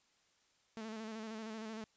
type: tone with vibrato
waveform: sawtooth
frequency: 220 Hz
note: A3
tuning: in tune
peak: -39 dBFS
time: 0.77-1.84 s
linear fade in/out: 0 ms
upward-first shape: square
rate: 13 Hz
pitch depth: 35 cents each way
effects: white hiss -73 dBFS RMS until 1.96 s + resampled to 16000 Hz